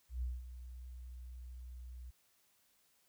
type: tone with ADSR envelope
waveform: sine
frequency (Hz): 61.74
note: B1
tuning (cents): 0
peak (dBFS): -34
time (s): 0.09-2.11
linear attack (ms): 130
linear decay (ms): 200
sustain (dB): -12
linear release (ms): 13
effects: white hiss -73 dBFS RMS until 3.08 s